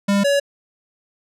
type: tone pair in turn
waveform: square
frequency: 200.1 / 564.6 Hz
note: G3 / C#5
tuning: +36 / +32 cents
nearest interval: octave + tritone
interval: 1796 cents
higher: second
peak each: -15 dBFS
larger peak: neither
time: 0.08-0.24 / 0.24-0.4 s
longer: neither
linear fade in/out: 10 ms
effects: low-pass 10000 Hz 12 dB/octave